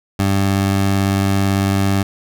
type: tone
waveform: 20% pulse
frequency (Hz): 98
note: G2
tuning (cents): 0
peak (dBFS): -9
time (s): 0.19-2.03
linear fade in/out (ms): 5
effects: none